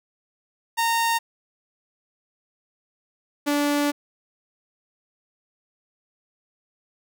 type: tone pair in turn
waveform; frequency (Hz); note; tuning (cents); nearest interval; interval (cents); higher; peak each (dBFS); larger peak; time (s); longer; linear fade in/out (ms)
sawtooth; 921 / 290.1; A#5 / D4; -21 / -21; octave + minor sixth; 2000; first; -16; neither; 0.77-1.19 / 3.46-3.92; second; 20
effects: none